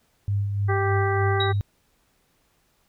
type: tone with tremolo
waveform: sine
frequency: 100.8 Hz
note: G2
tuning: 49 cents sharp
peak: -20 dBFS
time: 0.28-1.61 s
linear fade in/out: 0 ms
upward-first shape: sine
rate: 3.3 Hz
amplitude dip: 40%
type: harmonic tone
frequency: 392 Hz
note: G4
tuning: in tune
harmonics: 1 / 2 / 3 / 4 / 5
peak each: -25 / -28 / -30 / -31 / -32 dBFS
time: 0.68-1.53 s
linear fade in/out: 20 ms
type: tone with exponential decay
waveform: sine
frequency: 3823 Hz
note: A#7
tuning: 43 cents sharp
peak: -21 dBFS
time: 1.4-1.62 s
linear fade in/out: 5 ms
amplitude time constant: 47 ms
effects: pink hiss -66 dBFS RMS until 2.88 s